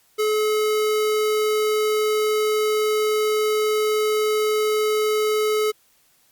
square tone, 428.2 Hz, A4, 47 cents flat, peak -19 dBFS, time 0.18-5.72 s, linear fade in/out 20 ms, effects white hiss -60 dBFS RMS until 6.31 s + Opus 48 kbps

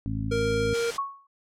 harmonic tone, 53.8 Hz, A1, 38 cents flat, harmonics 1 / 2 / 3 / 4 / 5, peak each -34 / -30 / -37 / -35 / -34 dBFS, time 0.06-0.74 s, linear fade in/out 0 ms
square tone, 466.2 Hz, A#4, in tune, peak -25 dBFS, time 0.31-0.91 s, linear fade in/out 10 ms
white noise, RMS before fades -34 dBFS, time 0.73-0.98 s, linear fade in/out 20 ms
sine tone with exponential decay, 1106 Hz, C#6, 4 cents flat, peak -22 dBFS, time 0.98-1.27 s, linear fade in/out 5 ms, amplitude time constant 62 ms
effects low-pass 7000 Hz 12 dB/octave

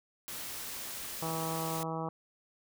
white noise, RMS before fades -41 dBFS, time 0.28-1.83 s, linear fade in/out 0 ms
harmonic tone, 162 Hz, E3, 30 cents flat, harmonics 1 / 2 / 3 / 4 / 5 / 6 / 7 / 8, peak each -38 / -42 / -41 / -43 / -41 / -43 / -43 / -48 dBFS, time 1.22-2.09 s, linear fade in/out 2 ms
effects none

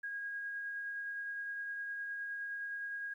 sine tone with tremolo, 1637 Hz, G#6, 25 cents flat, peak -37 dBFS, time 0.03-3.14 s, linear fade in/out 10 ms, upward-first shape triangle, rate 9.7 Hz, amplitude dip 25%, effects 12-bit

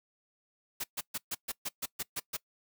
white noise bursts, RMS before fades -35 dBFS, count 10, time 0.8-2.37 s, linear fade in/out 10 ms, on 40 ms, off 130 ms, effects noise-tail reverb RT60 0.1 s tail -22 dB re dry

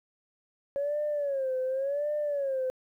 sine tone with vibrato, 554.4 Hz, C#5, in tune, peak -26 dBFS, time 0.76-2.7 s, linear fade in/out 0 ms, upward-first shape sine, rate 0.9 Hz, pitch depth 130 cents each way, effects tanh soft clip ceiling -23 dBFS + 11-bit

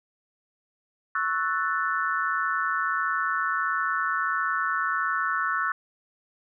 sine chord, F# minor seventh, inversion second, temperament equal with one note detuned, 1108.7 / 1318.5 / 1480 / 1765.1 Hz, C#6 / E6 / F#6 / A6, 0 / 0 / 0 / +5 cents, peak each -30 / -28 / -28 / -32 dBFS, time 1.15-5.72 s, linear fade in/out 2 ms, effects none

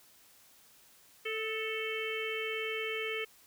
harmonic tone with a mistuned harmonic, 441.8 Hz, A4, 7 cents sharp, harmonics 1 / 3 / 4 / 5 / 6 / 7, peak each -37 / -45 / -45 / -38 / -42 / -42 dBFS, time 1.25-3.25 s, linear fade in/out 10 ms, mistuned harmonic 3, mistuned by -34 cents, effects white hiss -61 dBFS RMS until 3.46 s

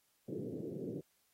white band-pass noise, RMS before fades -42 dBFS, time 0.28-1.01 s, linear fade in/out 5 ms, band 110 to 470 Hz, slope 48 dB/octave, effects white hiss -75 dBFS RMS until 1.33 s + AAC 48 kbps

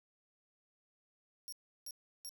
20% pulse tone bursts, 5580 Hz, F8, 2 cents flat, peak -38 dBFS, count 3, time 1.48-2.292 s, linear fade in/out 0 ms, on 44 ms, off 340 ms, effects none

